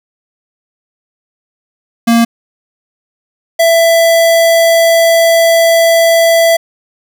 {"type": "tone pair in turn", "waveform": "square", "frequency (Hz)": [232.1, 664.9], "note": ["A#3", "E5"], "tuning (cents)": [-7, 15], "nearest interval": "octave + tritone", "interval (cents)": 1822, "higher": "second", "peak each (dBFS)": -6, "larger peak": "neither", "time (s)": [[2.07, 2.25], [3.59, 6.57]], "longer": "second", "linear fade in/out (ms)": 10, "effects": []}